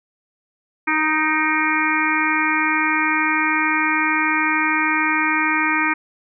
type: harmonic tone with a mistuned harmonic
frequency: 311.1 Hz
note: D#4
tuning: in tune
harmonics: 1 / 3 / 4 / 5 / 6 / 7 / 8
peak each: -24 / -24 / -24 / -24 / -24 / -24 / -24 dBFS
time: 0.87-5.94 s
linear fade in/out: 10 ms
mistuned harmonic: 8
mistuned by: -72 cents
effects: none